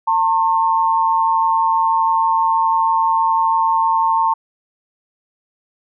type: tone pair together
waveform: sine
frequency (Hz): 903.1 / 1074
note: A5 / C6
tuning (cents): +45 / +45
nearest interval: minor third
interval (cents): 300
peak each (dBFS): -14 / -18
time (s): 0.07-4.34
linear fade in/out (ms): 10
effects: none